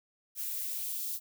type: noise with high-pass filter sweep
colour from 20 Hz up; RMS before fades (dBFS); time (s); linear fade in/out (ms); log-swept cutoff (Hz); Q
violet; -36; 0.35-1.2; 50; 1500 to 3900; 1.3
effects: none